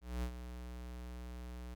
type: tone with ADSR envelope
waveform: square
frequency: 61 Hz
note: B1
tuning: 21 cents flat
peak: -35 dBFS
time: 0.01-1.75 s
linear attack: 220 ms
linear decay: 75 ms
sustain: -10 dB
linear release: 14 ms
effects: none